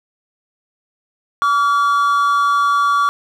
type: tone pair together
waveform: triangle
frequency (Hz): 1145 / 1394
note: D6 / F6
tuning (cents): -44 / -4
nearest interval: minor third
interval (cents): 340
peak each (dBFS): -11 / -18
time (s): 1.42-3.09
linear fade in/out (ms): 0
effects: none